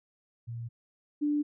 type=tone pair in turn; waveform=sine; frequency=116.9 / 294.6 Hz; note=A#2 / D4; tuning=+5 / +6 cents; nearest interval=octave + major third; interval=1601 cents; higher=second; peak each=-35 / -25 dBFS; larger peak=second; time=0.47-0.69 / 1.21-1.43 s; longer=neither; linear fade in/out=20 ms; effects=none